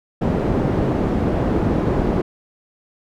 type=low-pass noise; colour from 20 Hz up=white; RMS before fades=-19 dBFS; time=0.21-2.22 s; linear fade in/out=10 ms; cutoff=390 Hz; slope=12 dB/octave; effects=none